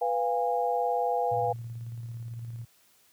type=chord; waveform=sine; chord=F diminished; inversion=second; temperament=equal with one note detuned; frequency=493.9 / 698.5 / 817.3 Hz; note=Cb5 / F5 / Ab5; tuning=0 / 0 / -28 cents; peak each=-29 dBFS; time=0.01-1.53 s; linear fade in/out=10 ms
type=tone with tremolo; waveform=sine; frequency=116.54 Hz; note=A#2; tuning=in tune; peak=-34 dBFS; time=1.31-2.65 s; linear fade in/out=10 ms; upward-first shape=square; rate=18 Hz; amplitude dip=30%
effects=white hiss -63 dBFS RMS until 3.12 s + high-pass 60 Hz 12 dB/octave